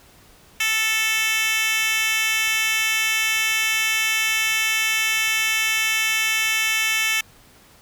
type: tone with high-pass filter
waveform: 10% pulse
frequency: 440 Hz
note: A4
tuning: in tune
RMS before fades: -21 dBFS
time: 0.6-7.21 s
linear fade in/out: 5 ms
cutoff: 2500 Hz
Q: 1.7
effects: pink hiss -51 dBFS RMS until 7.81 s